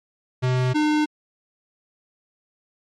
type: tone pair in turn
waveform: square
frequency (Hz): 127.3 / 302.8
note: C3 / D#4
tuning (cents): -47 / -47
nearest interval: octave + minor third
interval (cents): 1500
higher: second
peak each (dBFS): -19 / -18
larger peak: second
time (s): 0.42-0.74 / 0.74-1.06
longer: neither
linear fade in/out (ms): 20
effects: low-pass 5000 Hz 12 dB/octave + MP3 64 kbps